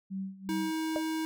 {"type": "tone with tremolo", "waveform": "sine", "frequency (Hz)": 192.3, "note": "G3", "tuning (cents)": -33, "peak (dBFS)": -32, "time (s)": [0.1, 0.72], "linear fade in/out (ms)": 20, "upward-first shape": "sine", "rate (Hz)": 2.7, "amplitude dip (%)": 85}
{"type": "tone", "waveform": "square", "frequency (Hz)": 318.3, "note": "D#4", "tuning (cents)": 39, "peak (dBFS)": -31, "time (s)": [0.49, 1.25], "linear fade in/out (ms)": 0}
{"type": "tone with exponential decay", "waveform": "sine", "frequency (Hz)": 609, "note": "D#5", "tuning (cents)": -37, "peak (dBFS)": -25, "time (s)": [0.96, 1.03], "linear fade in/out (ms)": 0, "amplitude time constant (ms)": 15}
{"effects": []}